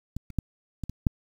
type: clicks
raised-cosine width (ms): 5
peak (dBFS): -20 / -30 / -13 / -20 / -22 / -8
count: 6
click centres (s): 0.166 / 0.303 / 0.387 / 0.837 / 0.896 / 1.068
effects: 8-bit